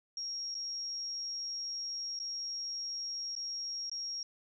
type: tone with dropouts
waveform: sine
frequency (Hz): 5588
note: F8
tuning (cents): 0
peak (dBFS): -36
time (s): 0.17-4.23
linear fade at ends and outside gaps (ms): 2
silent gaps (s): 0.544-0.55 / 2.191-2.199 / 3.353-3.363 / 3.897-3.915
effects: none